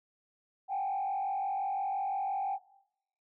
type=tone with frequency modulation; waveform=sine; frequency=784 Hz; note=G5; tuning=in tune; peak=-29 dBFS; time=0.68-2.59 s; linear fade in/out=50 ms; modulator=45.8 Hz; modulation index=0.89; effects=noise-tail reverb RT60 0.8 s tail -20 dB re dry + tanh soft clip ceiling -26 dBFS